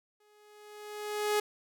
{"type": "tone with exponential growth", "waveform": "sawtooth", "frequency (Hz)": 419.2, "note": "G#4", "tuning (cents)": 16, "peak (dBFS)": -21, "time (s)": [0.2, 1.4], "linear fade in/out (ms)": 5, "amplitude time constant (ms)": 260, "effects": []}